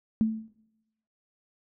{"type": "tone with exponential decay", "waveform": "sine", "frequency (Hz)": 220.3, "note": "A3", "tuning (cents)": 2, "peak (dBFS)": -17, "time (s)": [0.21, 0.48], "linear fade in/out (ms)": 0, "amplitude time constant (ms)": 57, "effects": ["noise-tail reverb RT60 0.9 s tail -19 dB re dry"]}